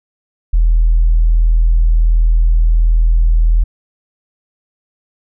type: tone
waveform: sine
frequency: 40.69 Hz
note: E1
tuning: 22 cents flat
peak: -6 dBFS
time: 0.53-3.64 s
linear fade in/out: 10 ms
effects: tanh soft clip ceiling -3 dBFS